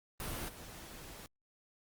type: noise with level steps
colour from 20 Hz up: pink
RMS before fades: -40 / -50 dBFS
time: 0.2-1.26 s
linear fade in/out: 0 ms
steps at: 0.48 s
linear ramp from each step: 10 ms
effects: Opus 32 kbps